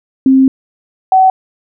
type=tone pair in turn; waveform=sine; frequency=265.1 / 756.1 Hz; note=C4 / F#5; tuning=+23 / +37 cents; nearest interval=octave + tritone; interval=1814 cents; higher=second; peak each=-4 dBFS; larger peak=neither; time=0.26-0.48 / 1.12-1.3 s; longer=first; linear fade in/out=2 ms; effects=none